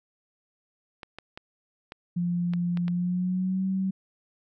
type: clicks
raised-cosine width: 0.3 ms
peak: -23 dBFS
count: 7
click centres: 1.032 / 1.186 / 1.375 / 1.921 / 2.536 / 2.773 / 2.881 s
type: tone with pitch glide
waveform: sine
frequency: 174.61 to 190.41 Hz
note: F3 to F#3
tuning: 0 to +50 cents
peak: -24 dBFS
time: 2.16-3.91 s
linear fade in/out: 10 ms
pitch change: +150 cents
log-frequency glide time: 2.88-3.66 s
effects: none